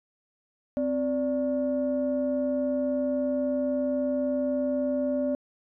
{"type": "tone pair together", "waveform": "sine", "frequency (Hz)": [260, 583.7], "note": ["C4", "D5"], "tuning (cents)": [-11, -11], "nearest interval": "octave + major second", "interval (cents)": 1400, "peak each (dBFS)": -26, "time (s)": [0.77, 5.35], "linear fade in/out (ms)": 0, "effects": ["tanh soft clip ceiling -18 dBFS"]}